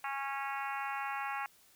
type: harmonic tone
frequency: 275 Hz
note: C#4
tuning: 14 cents flat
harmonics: 3 / 4 / 5 / 6 / 7 / 8 / 9 / 10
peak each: -39 / -41 / -43 / -45 / -46 / -47 / -48 / -49 dBFS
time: 0.04-1.46 s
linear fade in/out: 2 ms
effects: white hiss -64 dBFS RMS until 1.75 s